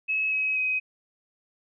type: tone with pitch steps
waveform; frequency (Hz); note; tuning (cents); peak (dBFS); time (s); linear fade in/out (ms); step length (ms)
sine; 2576 / 2549 / 2523; E7 / D#7 / D#7; -41 / +41 / +23; -23; 0.08-0.8; 20; 240
effects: none